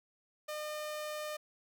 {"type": "tone", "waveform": "sawtooth", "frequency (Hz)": 606, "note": "D#5", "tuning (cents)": -46, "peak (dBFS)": -34, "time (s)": [0.48, 1.37], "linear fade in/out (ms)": 10, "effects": []}